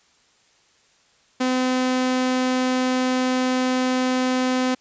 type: tone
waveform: sawtooth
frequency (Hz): 255.4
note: C4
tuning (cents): -42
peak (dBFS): -15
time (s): 1.4-4.75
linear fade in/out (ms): 10
effects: white hiss -59 dBFS RMS until 4.8 s + resampled to 16000 Hz